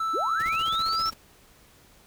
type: tone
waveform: triangle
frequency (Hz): 1320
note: E6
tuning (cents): +2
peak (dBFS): -23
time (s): 0-1.1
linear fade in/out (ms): 5
type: linear sweep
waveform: sine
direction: up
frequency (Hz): 246.9 to 5588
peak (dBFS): -28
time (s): 0.13-1.11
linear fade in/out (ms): 20
type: noise with tremolo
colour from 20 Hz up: pink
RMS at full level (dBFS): -41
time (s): 0.39-1.14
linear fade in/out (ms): 10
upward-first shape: square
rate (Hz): 15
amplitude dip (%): 70
effects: pink hiss -56 dBFS RMS until 2.06 s